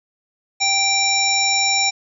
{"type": "harmonic tone", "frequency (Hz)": 784, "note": "G5", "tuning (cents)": 0, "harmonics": [1, 3, 5, 7, 9], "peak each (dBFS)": [-23, -20, -23, -21, -22], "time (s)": [0.6, 1.91], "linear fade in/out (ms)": 20, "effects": []}